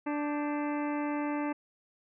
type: harmonic tone with a mistuned harmonic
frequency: 293.7 Hz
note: D4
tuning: in tune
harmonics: 1 / 2 / 3 / 4 / 5 / 6 / 7 / 8 / 9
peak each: -31 / -39 / -38 / -43 / -47 / -50 / -46 / -52 / -50 dBFS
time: 0.06-1.53 s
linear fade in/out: 10 ms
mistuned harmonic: 5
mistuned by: +110 cents
effects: none